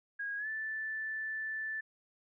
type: tone with pitch glide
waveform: sine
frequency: 1640 to 1757.7 Hz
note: G#6 to A6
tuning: -22 to -2 cents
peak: -35 dBFS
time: 0.19-1.81 s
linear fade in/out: 10 ms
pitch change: +120 cents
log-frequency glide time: 0.37-0.48 s
effects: none